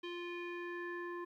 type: tone with low-pass filter sweep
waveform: square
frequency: 349.2 Hz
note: F4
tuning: in tune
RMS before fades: -43 dBFS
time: 0.03-1.25 s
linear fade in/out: 10 ms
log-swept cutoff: 3100 to 1400 Hz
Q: 3.8
effects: 13-bit